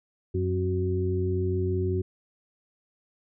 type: harmonic tone with a mistuned harmonic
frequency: 92.5 Hz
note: F#2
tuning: in tune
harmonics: 1 / 2 / 3 / 4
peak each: -26 / -35 / -37 / -28 dBFS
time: 0.34-2.02 s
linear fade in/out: 10 ms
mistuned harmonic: 3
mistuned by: -44 cents
effects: none